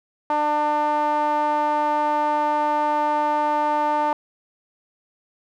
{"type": "tone with band-pass filter", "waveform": "sawtooth", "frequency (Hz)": 298.8, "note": "D4", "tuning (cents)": 30, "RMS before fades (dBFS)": -21, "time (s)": [0.3, 4.13], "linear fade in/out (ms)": 2, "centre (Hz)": 880, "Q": 4, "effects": []}